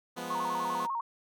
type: chord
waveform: 10% pulse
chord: F diminished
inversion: none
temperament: equal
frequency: 174.61 / 207.7 / 246.9 Hz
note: F3 / Ab3 / Cb4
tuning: 0 / 0 / 0 cents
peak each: -33 / -36 / -30 dBFS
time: 0.16-0.87 s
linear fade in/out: 20 ms
type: tone with vibrato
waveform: sine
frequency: 1004 Hz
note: B5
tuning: 28 cents sharp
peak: -30 dBFS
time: 0.3-1.01 s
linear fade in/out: 5 ms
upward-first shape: square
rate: 10 Hz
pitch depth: 130 cents each way
effects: none